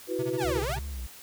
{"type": "chord", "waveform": "sine", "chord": "E suspended second", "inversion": "none", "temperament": "equal", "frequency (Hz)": [329.6, 370, 493.9], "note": ["E4", "F#4", "B4"], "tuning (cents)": [0, 0, 0], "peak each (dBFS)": [-33, -31, -32], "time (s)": [0.07, 0.64], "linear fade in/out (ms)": 50}
{"type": "tone with tremolo", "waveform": "square", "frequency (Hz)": 130.81, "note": "C3", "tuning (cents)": 0, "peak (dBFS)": -32, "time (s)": [0.19, 0.79], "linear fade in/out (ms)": 0, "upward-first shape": "sine", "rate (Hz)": 14, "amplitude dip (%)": 100}
{"type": "exponential two-way sweep", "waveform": "sawtooth", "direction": "down then up", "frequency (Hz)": [978, 383.5, 978], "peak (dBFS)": -26, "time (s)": [0.37, 0.79], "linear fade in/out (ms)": 50, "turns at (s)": 0.61}
{"type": "tone with vibrato", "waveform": "triangle", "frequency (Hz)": 65.8, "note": "C2", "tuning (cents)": 10, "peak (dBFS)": -31, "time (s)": [0.44, 1.07], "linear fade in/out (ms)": 10, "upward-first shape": "sine", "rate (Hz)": 2.9, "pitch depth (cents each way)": 140}
{"effects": ["white hiss -48 dBFS RMS until 1.22 s"]}